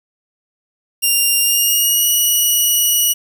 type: tone with pitch glide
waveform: 5% pulse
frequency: 2794 to 2918 Hz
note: F7 to F#7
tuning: 0 to -25 cents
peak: -4 dBFS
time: 1.02-3.14 s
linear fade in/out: 20 ms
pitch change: +75 cents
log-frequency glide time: 1.4-2.08 s
effects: 7-bit